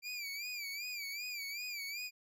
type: tone with vibrato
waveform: 25% pulse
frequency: 2349 Hz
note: D7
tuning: in tune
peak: -36 dBFS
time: 0.02-2.11 s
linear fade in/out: 50 ms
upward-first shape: sine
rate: 2.6 Hz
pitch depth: 100 cents each way
effects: none